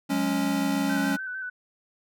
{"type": "chord", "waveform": "square", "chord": "F# suspended second", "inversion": "none", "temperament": "equal with one note detuned", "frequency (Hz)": [181.4, 207.7, 277.2], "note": ["F#3", "G#3", "C#4"], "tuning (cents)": [-34, 0, 0], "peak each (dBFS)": [-32, -30, -26], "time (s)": [0.09, 1.17], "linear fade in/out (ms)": 20}
{"type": "tone with vibrato", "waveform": "sine", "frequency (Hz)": 1516, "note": "F#6", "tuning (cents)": 42, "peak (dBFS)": -31, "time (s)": [0.89, 1.5], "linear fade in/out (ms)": 10, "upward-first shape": "square", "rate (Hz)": 6.6, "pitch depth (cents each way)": 30}
{"effects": []}